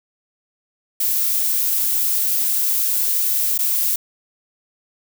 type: noise with dropouts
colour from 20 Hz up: violet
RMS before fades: -19 dBFS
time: 1-3.96 s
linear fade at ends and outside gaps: 5 ms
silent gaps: 3.579-3.588 s
effects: none